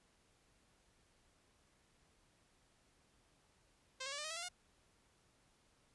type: tone with pitch steps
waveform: 5% pulse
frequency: 523.3 / 547.4 / 572.6 / 599 / 626.6 / 655.5 / 685.7 / 717.3 Hz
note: C5 / C#5 / D5 / D5 / D#5 / E5 / F5 / F5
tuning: 0 / -22 / -44 / +34 / +12 / -10 / -32 / +46 cents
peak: -31 dBFS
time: 4-4.488 s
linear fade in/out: 10 ms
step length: 61 ms
effects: pink hiss -73 dBFS RMS until 5.94 s + resampled to 24000 Hz